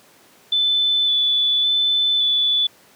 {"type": "tone with vibrato", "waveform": "sine", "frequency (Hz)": 3490, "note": "A7", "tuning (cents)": -15, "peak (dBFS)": -15, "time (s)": [0.52, 2.67], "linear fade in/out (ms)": 5, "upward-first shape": "square", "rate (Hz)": 0.89, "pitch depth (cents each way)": 12, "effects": ["pink hiss -51 dBFS RMS until 2.95 s", "high-pass 200 Hz 12 dB/octave"]}